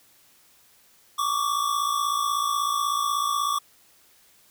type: tone pair together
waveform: square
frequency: 1118.4 / 1174.7 Hz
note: C#6 / D6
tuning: +15 / 0 cents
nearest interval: minor second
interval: 85 cents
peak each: -27 / -26 dBFS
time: 1.18-3.59 s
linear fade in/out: 10 ms
effects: white hiss -58 dBFS RMS until 4.5 s